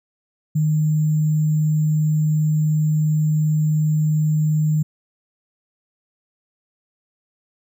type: tone with sample-and-hold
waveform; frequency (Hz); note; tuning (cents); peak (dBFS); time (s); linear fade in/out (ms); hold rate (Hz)
sine; 153.8; D#3; -20; -15; 0.55-4.83; 10; 7350
effects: none